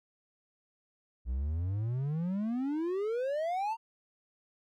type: exponential sweep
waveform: triangle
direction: up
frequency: 58.27 to 932.3 Hz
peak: -28 dBFS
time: 1.25-3.77 s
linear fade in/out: 50 ms
effects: none